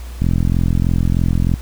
click train, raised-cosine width 5 ms, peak -4 dBFS, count 58, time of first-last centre 0.22-1.539 s, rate 43.2 Hz, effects added 60 Hz sine -27 dBFS peak until 1.61 s + pink hiss -41 dBFS RMS until 1.61 s

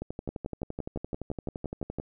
two click trains, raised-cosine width 2 ms, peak -21 / -20 dBFS, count 24 / 11, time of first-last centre 0.02-1.986 / 0.29-1.999 s, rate 11.7 / 5.85 Hz, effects none

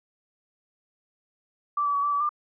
sine tone with pitch steps, 1167 / 1150 / 1133 / 1163 / 1147 / 1194 Hz, D6 / D6 / C#6 / D6 / D6 / D6, -11 / -37 / +37 / -17 / -41 / +28 cents, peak -22 dBFS, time 1.77-2.292 s, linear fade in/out 5 ms, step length 87 ms, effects none

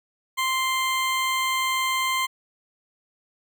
20% pulse tone, 1046.5 Hz, C6, in tune, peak -17 dBFS, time 0.37-2.27 s, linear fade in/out 20 ms, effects none

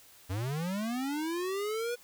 square linear sweep, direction up, 87.31 to 489.9 Hz, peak -32 dBFS, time 0.29-1.96 s, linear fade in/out 20 ms, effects white hiss -57 dBFS RMS until 2.03 s

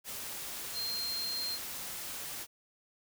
sine tone in noise, 4186 Hz, C8, in tune, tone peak -34 dBFS, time 0.73-1.59 s, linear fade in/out 50 ms, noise white, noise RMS -41 dBFS, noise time 0.04-2.47 s, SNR +4 dB, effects none

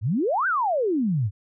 sine exponential two-way sweep, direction up then down, 91.8 to 1600 to 91.8 Hz, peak -20 dBFS, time 0.01-1.31 s, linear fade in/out 50 ms, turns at 0.47 s, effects none

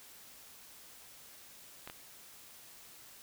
clicks, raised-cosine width 0.3 ms, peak -28 dBFS, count 2, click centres 1.875 / 1.899 s, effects white hiss -55 dBFS RMS until 3.22 s

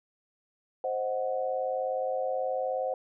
sine chord, C diminished, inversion none, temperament equal, 523.3 / 622.3 / 740 Hz, C5 / Eb5 / Gb5, 0 / 0 / 0 cents, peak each -30 / -35 / -33 dBFS, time 0.84-2.94 s, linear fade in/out 2 ms, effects none

